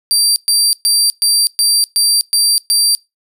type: tone bursts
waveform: 25% pulse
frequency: 4699 Hz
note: D8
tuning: in tune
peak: -5 dBFS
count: 8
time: 0.11-2.95 s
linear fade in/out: 0 ms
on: 250 ms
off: 120 ms
effects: noise-tail reverb RT60 0.2 s tail -22 dB re dry